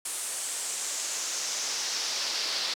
brown noise with band-pass filter sweep, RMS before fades -32 dBFS, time 0.05-2.74 s, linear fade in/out 5 ms, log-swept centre 9200 to 4500 Hz, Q 2.8, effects high-pass 400 Hz 12 dB/octave

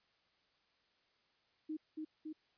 sine tone with echo, 311.4 Hz, D#4, 2 cents sharp, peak -38 dBFS, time 1.69-1.77 s, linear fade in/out 10 ms, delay 280 ms, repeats 2, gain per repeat -2 dB, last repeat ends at 2.33 s, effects white hiss -75 dBFS RMS until 2.57 s + resampled to 11025 Hz

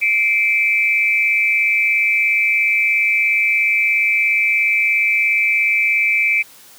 sine tone with amplitude modulation, 2330 Hz, D7, 14 cents flat, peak -9 dBFS, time 0.01-6.43 s, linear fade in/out 20 ms, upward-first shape sine, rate 217 Hz, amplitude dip 85%, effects white hiss -44 dBFS RMS until 6.78 s + high-pass 100 Hz 12 dB/octave

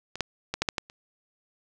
clicks, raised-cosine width 0.2 ms, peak -20 / -8 / -12 / -7 / -7 / -10 / -29 dBFS, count 7, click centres 0.156 / 0.207 / 0.54 / 0.62 / 0.688 / 0.782 / 0.899 s, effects none

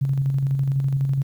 sine tone with tremolo, 136.7 Hz, C#3, 24 cents flat, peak -17 dBFS, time 0.01-1.23 s, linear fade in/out 10 ms, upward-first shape square, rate 12 Hz, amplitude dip 35%, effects 9-bit

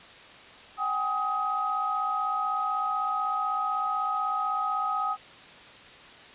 sine tone cluster, 760 / 816 / 1260 Hz, F#5 / G#5 / D#6, +46 / -31 / +21 cents, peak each -33 / -33 / -27 dBFS, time 0.77-5.17 s, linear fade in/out 50 ms, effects white hiss -48 dBFS RMS until 6.34 s + resampled to 8000 Hz

